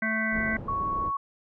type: harmonic tone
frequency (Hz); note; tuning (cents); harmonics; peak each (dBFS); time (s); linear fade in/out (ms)
220; A3; 0; 1 / 3 / 5 / 7 / 9 / 10; -30 / -36 / -38 / -30 / -29 / -41; 0.02-0.57; 5
type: low-pass noise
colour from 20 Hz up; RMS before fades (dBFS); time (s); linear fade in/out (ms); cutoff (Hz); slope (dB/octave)
pink; -37; 0.31-1.12; 50; 570; 12
type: tone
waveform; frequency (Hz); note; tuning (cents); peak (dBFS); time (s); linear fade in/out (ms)
sine; 1111; C#6; +4; -26; 0.68-1.17; 5
effects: none